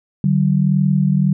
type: tone pair together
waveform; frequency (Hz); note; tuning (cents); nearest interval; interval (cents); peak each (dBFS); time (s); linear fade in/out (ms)
sine; 148 / 189.67; D3 / F#3; +14 / +43; major third; 429; -15; 0.24-1.33; 2
effects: none